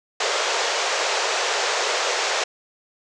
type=band-pass noise; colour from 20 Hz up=pink; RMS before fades=-23 dBFS; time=0.2-2.44 s; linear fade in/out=5 ms; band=420 to 7200 Hz; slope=48 dB/octave; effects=none